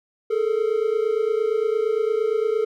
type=tone pair together; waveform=triangle; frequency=424.2 / 452.9 Hz; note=G#4 / A#4; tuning=+37 / -50 cents; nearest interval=minor second; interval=113 cents; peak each=-20 dBFS; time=0.3-2.65 s; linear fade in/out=10 ms; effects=none